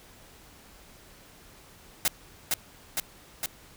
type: noise with echo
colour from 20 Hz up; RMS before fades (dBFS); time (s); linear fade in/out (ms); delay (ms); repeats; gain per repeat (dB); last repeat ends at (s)
white; -24; 2.05-2.08; 2; 460; 3; -2; 3.46
effects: pink hiss -53 dBFS RMS until 3.76 s